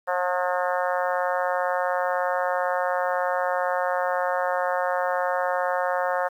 harmonic tone, 180.2 Hz, F#3, 45 cents flat, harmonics 3 / 4 / 5 / 6 / 7 / 8 / 9 / 10, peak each -26 / -28 / -30 / -32 / -33 / -34 / -35 / -36 dBFS, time 0.07-6.29 s, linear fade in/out 20 ms, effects 9-bit

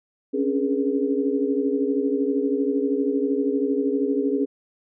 sine tone cluster, 271.7 / 284.4 / 415.6 / 478.5 Hz, C#4 / C#4 / G#4 / A#4, -35 / +45 / +1 / +45 cents, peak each -24 / -26 / -24 / -30 dBFS, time 0.33-4.46 s, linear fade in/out 20 ms, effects none

